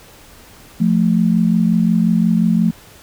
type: tone pair together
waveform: sine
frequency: 175.16 / 220.8 Hz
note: F3 / A3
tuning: +5 / +6 cents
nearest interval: major third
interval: 401 cents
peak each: -14 dBFS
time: 0.8-2.71 s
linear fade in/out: 10 ms
effects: pink hiss -43 dBFS RMS until 3.02 s